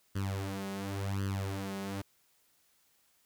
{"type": "tone with flanger", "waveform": "sawtooth", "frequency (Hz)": 98, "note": "G2", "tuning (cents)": 0, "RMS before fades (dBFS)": -36, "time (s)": [0.15, 2.02], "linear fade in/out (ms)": 10, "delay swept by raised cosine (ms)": [0.64, 4.84], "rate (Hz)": 0.92, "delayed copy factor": 0.95, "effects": ["white hiss -70 dBFS RMS until 3.25 s"]}